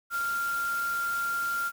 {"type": "tone in noise", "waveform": "sine", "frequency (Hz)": 1389, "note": "F6", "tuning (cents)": -10, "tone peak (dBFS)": -27, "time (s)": [0.1, 1.72], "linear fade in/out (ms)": 50, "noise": "white", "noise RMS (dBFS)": -41, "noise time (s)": [0.1, 1.72], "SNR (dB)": 11, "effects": []}